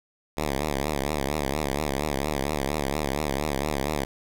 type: tone with vibrato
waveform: 5% pulse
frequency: 71.9 Hz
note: D2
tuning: 36 cents flat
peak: -14 dBFS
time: 0.37-4.05 s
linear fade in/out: 5 ms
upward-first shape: triangle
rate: 4.3 Hz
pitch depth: 160 cents each way
effects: none

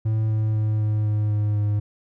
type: tone with pitch steps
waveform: triangle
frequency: 109.6 / 108.65 / 107.72 / 106.79 / 105.87 / 104.95 / 104.05 Hz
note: A2 / A2 / A2 / G#2 / G#2 / G#2 / G#2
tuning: -6 / -21 / -36 / +49 / +34 / +19 / +4 cents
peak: -17 dBFS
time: 0.05-1.8 s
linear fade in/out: 10 ms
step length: 250 ms
effects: none

